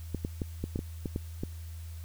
clicks, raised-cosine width 3 ms, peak -19 dBFS, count 9, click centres 0.147 / 0.249 / 0.418 / 0.64 / 0.759 / 0.791 / 1.058 / 1.161 / 1.435 s, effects added 82 Hz sine -39 dBFS peak until 2.04 s + white hiss -56 dBFS RMS until 2.04 s

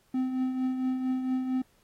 triangle tone with tremolo, 257.9 Hz, C4, 25 cents flat, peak -22 dBFS, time 0.14-1.62 s, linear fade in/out 5 ms, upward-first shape triangle, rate 4.4 Hz, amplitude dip 55%, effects pink hiss -67 dBFS RMS until 1.83 s + AAC 48 kbps

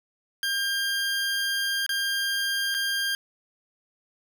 20% pulse tone with dropouts, 1601 Hz, G6, 36 cents sharp, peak -20 dBFS, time 0.43-3.15 s, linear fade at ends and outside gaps 1 ms, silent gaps 1.864-1.892 / 2.743-2.747 s, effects none

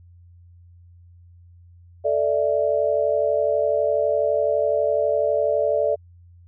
sine chord, A suspended fourth, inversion none, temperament equal, 440 / 587.3 / 659.3 Hz, A4 / D5 / E5, 0 / 0 / 0 cents, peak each -24 / -20 / -24 dBFS, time 2.04-5.96 s, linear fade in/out 20 ms, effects added 87 Hz sine -46 dBFS peak until 6.47 s

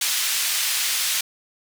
pink band-pass noise, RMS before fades -23 dBFS, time 0.01-1.21 s, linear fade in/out 5 ms, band 2600 to 16000 Hz, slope 12 dB/octave, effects none

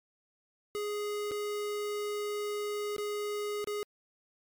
square tone with dropouts, 415.3 Hz, G#4, in tune, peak -33 dBFS, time 0.75-3.83 s, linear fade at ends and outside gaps 0 ms, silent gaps 1.311-1.316 / 2.964-2.982 / 3.643-3.673 s, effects MP3 96 kbps

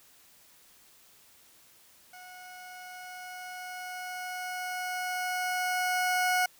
20% pulse tone with level ramp, 731 Hz, F#5, 21 cents flat, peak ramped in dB -42 to -19 dBFS, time 2.13-6.46 s, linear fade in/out 5 ms, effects white hiss -59 dBFS RMS until 6.59 s

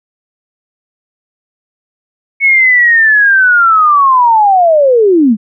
sine linear sweep, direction down, 2217 to 197.7 Hz, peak -4 dBFS, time 2.4-5.37 s, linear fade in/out 50 ms, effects none

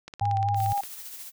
click train, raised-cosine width 0.2 ms, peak -23 dBFS, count 14, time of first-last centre 0.08-0.836 s, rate 17.2 Hz
sine tone, 103.83 Hz, G#2, in tune, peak -26 dBFS, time 0.21-0.73 s, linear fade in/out 5 ms
sine tone with vibrato, 795 Hz, G5, 24 cents sharp, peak -24 dBFS, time 0.21-0.81 s, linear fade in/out 5 ms, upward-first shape sine, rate 4.2 Hz, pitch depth 36 cents each way
blue noise with tremolo, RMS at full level -39 dBFS, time 0.55-1.32 s, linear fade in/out 50 ms, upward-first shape sine, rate 14 Hz, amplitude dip 40%
effects none

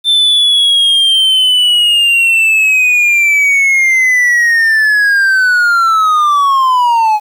triangle linear sweep, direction down, 3569 to 835 Hz, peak -5 dBFS, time 0.04-7.2 s, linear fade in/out 50 ms, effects 7-bit

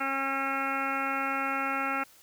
harmonic tone, 271.5 Hz, C#4, 36 cents flat, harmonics 1 / 2 / 3 / 4 / 5 / 6 / 7 / 8 / 9 / 10, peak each -37 / -40 / -35 / -42 / -31 / -40 / -42 / -37 / -40 / -41 dBFS, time 0-2.04 s, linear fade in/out 10 ms, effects white hiss -57 dBFS RMS until 2.22 s

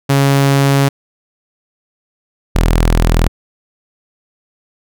sawtooth tone pair in turn, 138.59 / 41.2 Hz, C#3 / E1, 0 / 0 cents, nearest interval octave + major sixth, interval 2100 cents, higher first, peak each -5 dBFS, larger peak neither, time 0.09-0.89 / 2.55-3.28 s, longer first, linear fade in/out 10 ms, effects none

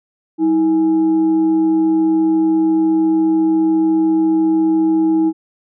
sine tone with frequency modulation, 320.6 Hz, E4, 48 cents flat, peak -11 dBFS, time 0.38-5.33 s, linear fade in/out 50 ms, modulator 509 Hz, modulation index 0.26, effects none

